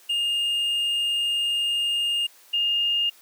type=tone pair in turn; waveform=triangle / sine; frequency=2828 / 2828 Hz; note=F7 / F7; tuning=+21 / +21 cents; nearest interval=unison; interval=0 cents; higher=neither; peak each=-20 dBFS; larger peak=neither; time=0.09-2.27 / 2.53-3.1 s; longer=first; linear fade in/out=10 ms; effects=white hiss -53 dBFS RMS until 3.21 s + high-pass 400 Hz 12 dB/octave